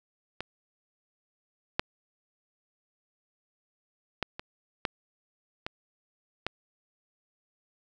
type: clicks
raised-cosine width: 0.3 ms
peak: -18 / -8 / -12 / -21 / -11 / -17 / -13 dBFS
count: 7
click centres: 0.406 / 1.795 / 4.227 / 4.395 / 4.852 / 5.665 / 6.466 s
effects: none